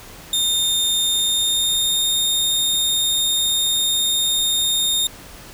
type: tone with pitch glide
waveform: sawtooth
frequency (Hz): 3643 to 3673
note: A#7 to A#7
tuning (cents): -41 to -26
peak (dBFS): -14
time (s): 0.33-5.07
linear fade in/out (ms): 2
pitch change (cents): +15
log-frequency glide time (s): 1.03-2.07
effects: pink hiss -40 dBFS RMS until 5.53 s